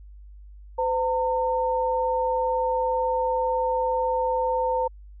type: tone pair together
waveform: sine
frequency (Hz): 510.2 / 909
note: C5 / A#5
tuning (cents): -44 / -44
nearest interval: minor seventh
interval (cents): 1000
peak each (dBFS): -24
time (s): 0.78-4.88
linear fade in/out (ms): 10
effects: added 50 Hz sine -42 dBFS peak until 5.2 s